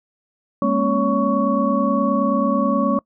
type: tone cluster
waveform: sine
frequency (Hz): 204.6 / 234 / 272.8 / 562 / 1118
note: G#3 / A#3 / C#4 / C#5 / C#6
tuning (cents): -26 / +7 / -28 / +24 / +14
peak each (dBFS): -22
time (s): 0.62-2.99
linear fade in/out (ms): 2
effects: noise-tail reverb RT60 0.1 s tail -24 dB re dry